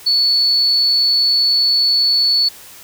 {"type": "tone", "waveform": "sine", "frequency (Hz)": 4435, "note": "C#8", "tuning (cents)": 0, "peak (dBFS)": -11, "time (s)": [0.06, 2.49], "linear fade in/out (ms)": 10, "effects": ["white hiss -39 dBFS RMS until 2.83 s"]}